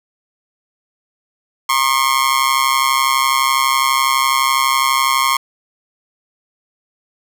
sawtooth tone with amplitude modulation, 1077 Hz, C6, 50 cents sharp, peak -5 dBFS, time 1.69-5.37 s, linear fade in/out 5 ms, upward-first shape sine, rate 132 Hz, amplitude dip 90%, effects none

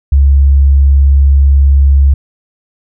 sine tone, 69.2 Hz, C#2, 2 cents flat, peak -3 dBFS, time 0.12-2.14 s, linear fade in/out 5 ms, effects none

